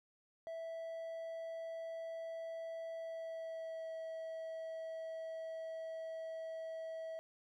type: tone with pitch glide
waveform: triangle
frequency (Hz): 657 to 648.3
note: E5 to E5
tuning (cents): -6 to -29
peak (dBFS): -40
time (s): 0.47-7.19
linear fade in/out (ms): 0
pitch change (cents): -23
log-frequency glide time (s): 2.94-3.93
effects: none